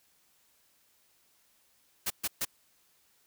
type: noise bursts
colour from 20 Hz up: white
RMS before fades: -31 dBFS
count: 3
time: 2.06-2.452 s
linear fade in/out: 10 ms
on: 44 ms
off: 130 ms
effects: white hiss -68 dBFS RMS until 3.26 s